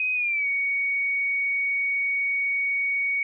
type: tone with pitch glide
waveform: sine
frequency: 2512 to 2238 Hz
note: D#7 to C#7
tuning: +16 to +16 cents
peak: -22 dBFS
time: 0-3.23 s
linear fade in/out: 2 ms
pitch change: -200 cents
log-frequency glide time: 0.14-0.47 s
effects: none